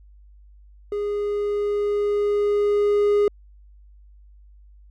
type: tone with level ramp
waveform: triangle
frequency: 411.7 Hz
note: G#4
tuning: 15 cents flat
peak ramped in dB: -21 to -13 dBFS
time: 0.92-3.28 s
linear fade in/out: 2 ms
effects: added 50 Hz sine -46 dBFS peak until 4.9 s